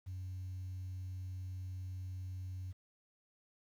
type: tone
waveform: sine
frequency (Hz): 92.5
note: F#2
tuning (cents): 0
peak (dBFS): -39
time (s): 0.06-2.73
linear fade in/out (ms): 20
effects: tanh soft clip ceiling -38 dBFS + 11-bit